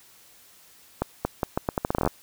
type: accelerating click train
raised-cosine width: 1 ms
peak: -9 dBFS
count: 15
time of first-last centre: 1.02-2.075 s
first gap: 230 ms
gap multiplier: 0.79
effects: white hiss -54 dBFS RMS until 2.22 s